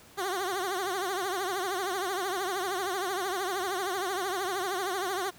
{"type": "tone with vibrato", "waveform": "15% pulse", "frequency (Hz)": 376.6, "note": "F#4", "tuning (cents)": 31, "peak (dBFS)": -23, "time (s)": [0.17, 5.31], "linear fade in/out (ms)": 20, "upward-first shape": "triangle", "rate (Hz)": 13, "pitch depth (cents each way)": 150, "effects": ["pink hiss -54 dBFS RMS until 5.38 s", "high-pass 80 Hz 12 dB/octave"]}